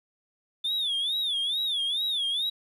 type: tone with vibrato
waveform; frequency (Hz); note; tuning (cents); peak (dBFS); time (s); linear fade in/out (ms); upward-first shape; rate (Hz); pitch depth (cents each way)
sine; 3520; A7; 0; -23; 0.64-2.5; 10; sine; 2.3; 160
effects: tanh soft clip ceiling -24 dBFS + 10-bit